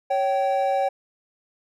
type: tone pair together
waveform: triangle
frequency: 554.4 / 773.6 Hz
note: C#5 / G5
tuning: 0 / -23 cents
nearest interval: tritone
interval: 577 cents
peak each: -21 / -20 dBFS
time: 0.1-0.89 s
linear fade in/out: 10 ms
effects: none